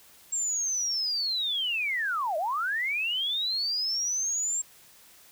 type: linear two-way sweep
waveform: sine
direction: down then up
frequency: 7510 to 593 to 7510 Hz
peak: -26 dBFS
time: 0.32-4.62 s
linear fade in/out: 10 ms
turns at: 2.37 s
effects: white hiss -55 dBFS RMS until 5.31 s